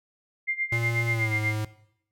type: tone with tremolo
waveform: sine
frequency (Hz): 2100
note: C7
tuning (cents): +6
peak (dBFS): -23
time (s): 0.47-1.56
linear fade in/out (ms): 20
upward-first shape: sine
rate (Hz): 8.2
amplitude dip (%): 85
type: tone with pitch glide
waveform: square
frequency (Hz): 116.54 to 107.49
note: A#2 to A2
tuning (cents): 0 to -40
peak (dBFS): -27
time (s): 0.72-1.65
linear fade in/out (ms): 5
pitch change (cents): -140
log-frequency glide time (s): 1.1-1.34
effects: noise-tail reverb RT60 0.7 s tail -18 dB re dry